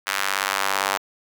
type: tone with high-pass filter sweep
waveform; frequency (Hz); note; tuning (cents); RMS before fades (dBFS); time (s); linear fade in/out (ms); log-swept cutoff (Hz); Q
square; 48.82; G1; -6; -24; 0.06-0.98; 20; 1500 to 890; 1.3
effects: none